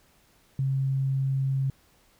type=tone; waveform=sine; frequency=134.8 Hz; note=C#3; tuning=48 cents flat; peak=-23 dBFS; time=0.59-1.7 s; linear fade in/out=2 ms; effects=pink hiss -62 dBFS RMS until 2.19 s